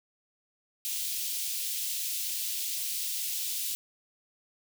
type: high-pass noise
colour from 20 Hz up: white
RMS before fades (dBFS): -33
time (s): 0.85-3.75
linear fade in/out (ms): 0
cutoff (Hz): 2800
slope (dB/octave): 24
effects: none